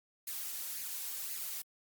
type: noise with flanger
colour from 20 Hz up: blue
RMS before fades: -40 dBFS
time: 0.27-1.62 s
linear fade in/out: 5 ms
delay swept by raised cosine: 0.43 to 2.83 ms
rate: 1.9 Hz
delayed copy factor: +0.5
effects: Opus 48 kbps